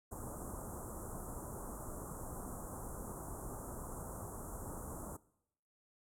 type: band-stop noise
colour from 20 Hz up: pink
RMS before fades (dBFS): -45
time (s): 0.11-5.17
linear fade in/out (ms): 10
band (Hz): 1300 to 7400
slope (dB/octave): 48
effects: noise-tail reverb RT60 0.8 s tail -21 dB re dry + low-pass 12000 Hz 12 dB/octave